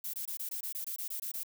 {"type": "noise bursts", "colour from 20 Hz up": "violet", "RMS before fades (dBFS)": -38, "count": 12, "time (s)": [0.04, 1.434], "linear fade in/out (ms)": 5, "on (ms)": 96, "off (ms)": 22, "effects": []}